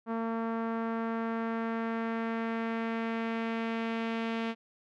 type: tone with low-pass filter sweep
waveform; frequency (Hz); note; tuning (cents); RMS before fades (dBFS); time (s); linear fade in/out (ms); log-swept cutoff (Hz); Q
sawtooth; 227.3; A#3; -43; -33; 0.06-4.55; 50; 1200 to 2900; 1.5
effects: none